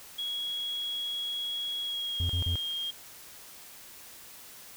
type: tone with pitch glide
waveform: sine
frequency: 3322 to 3231 Hz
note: G#7 to G#7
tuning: 0 to -48 cents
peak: -31 dBFS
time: 0.18-2.91 s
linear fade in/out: 10 ms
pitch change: -48 cents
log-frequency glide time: 1.82-2.42 s
type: tone bursts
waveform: triangle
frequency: 87.1 Hz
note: F2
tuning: 4 cents flat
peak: -25 dBFS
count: 3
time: 2.2-2.556 s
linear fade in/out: 0 ms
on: 94 ms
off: 37 ms
effects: white hiss -49 dBFS RMS until 4.76 s